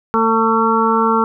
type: harmonic tone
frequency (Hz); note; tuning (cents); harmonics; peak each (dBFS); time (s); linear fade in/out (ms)
224.9; A3; +38; 1 / 2 / 4 / 5 / 6; -18 / -18 / -18 / -18 / -18; 0.14-1.24; 0
effects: none